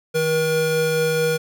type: tone pair together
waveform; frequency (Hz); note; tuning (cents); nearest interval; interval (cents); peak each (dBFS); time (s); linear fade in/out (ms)
square; 158.02 / 478.6; D#3 / A#4; +27 / +46; octave + perfect fifth; 1919; -26 / -19; 0.14-1.38; 20
effects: none